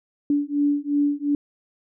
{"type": "beating tone pair", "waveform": "sine", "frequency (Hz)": [287.5, 290.3], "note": ["D4", "D4"], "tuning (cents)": [-37, -20], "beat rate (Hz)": 2.8, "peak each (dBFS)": -22, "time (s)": [0.3, 1.35], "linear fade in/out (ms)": 2, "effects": []}